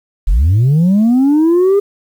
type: linear sweep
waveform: sine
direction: up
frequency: 34.47 to 409.2 Hz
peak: -5 dBFS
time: 0.27-1.8 s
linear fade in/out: 10 ms
effects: tanh soft clip ceiling -6 dBFS + 7-bit